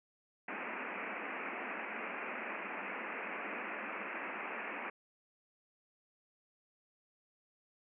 white band-pass noise, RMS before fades -42 dBFS, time 0.48-4.9 s, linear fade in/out 5 ms, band 190 to 2600 Hz, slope 96 dB/octave, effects none

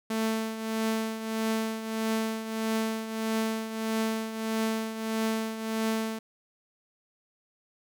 sawtooth tone with tremolo, 221.8 Hz, A3, 14 cents sharp, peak -21 dBFS, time 0.1-6.19 s, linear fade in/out 5 ms, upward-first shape triangle, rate 1.6 Hz, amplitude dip 70%, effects none

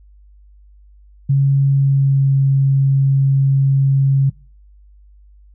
sine tone with pitch glide, 138 to 136.57 Hz, C#3 to C#3, -7 to -25 cents, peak -10 dBFS, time 1.29-4.3 s, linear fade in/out 10 ms, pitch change -18 cents, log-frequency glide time 1.71-2.35 s, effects noise-tail reverb RT60 0.4 s tail -23 dB re dry + added 50 Hz sine -43 dBFS peak until 5.54 s

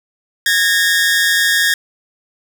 sawtooth tone pair together, 1654 / 1826.5 Hz, G#6 / A#6, -8 / -36 cents, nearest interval major second, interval 172 cents, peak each -11 dBFS, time 0.46-1.74 s, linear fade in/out 2 ms, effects none

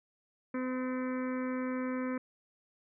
harmonic tone, 255.5 Hz, C4, 41 cents flat, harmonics 1 / 2 / 4 / 5 / 6 / 7 / 8 / 9, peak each -33 / -39 / -45 / -47 / -49 / -50 / -51 / -52 dBFS, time 0.54-2.18 s, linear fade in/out 5 ms, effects none

